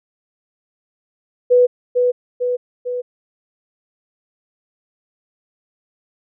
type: tone with echo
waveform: sine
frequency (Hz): 493.9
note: B4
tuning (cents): 0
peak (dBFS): -8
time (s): 1.5-1.67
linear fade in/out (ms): 20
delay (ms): 450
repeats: 3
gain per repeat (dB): -4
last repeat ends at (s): 3.02
effects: none